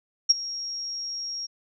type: tone with ADSR envelope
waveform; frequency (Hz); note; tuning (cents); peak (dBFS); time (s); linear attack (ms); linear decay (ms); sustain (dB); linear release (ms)
sine; 5588; F8; 0; -11; 0.29-1.47; 15; 21; -19; 19
effects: none